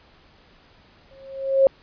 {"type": "tone with exponential growth", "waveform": "sine", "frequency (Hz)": 540, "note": "C#5", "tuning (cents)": -45, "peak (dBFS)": -9, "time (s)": [1.11, 1.67], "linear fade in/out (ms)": 1, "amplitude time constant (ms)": 120, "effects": ["pink hiss -54 dBFS RMS until 1.82 s", "resampled to 11025 Hz"]}